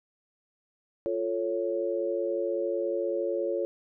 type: chord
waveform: sine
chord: F augmented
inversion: none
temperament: equal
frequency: 349.2 / 440 / 554.4 Hz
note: F4 / A4 / C#5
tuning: 0 / 0 / 0 cents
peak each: -31 / -32 / -30 dBFS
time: 1.06-3.65 s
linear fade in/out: 0 ms
effects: none